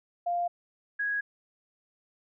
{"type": "tone pair in turn", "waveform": "sine", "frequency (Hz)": [698.5, 1657.6], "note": ["F5", "G#6"], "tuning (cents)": [0, -4], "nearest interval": "octave + minor third", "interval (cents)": 1496, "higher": "second", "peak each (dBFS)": [-26, -27], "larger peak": "first", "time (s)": [[0.26, 0.48], [0.99, 1.21]], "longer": "neither", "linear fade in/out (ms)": 10, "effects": []}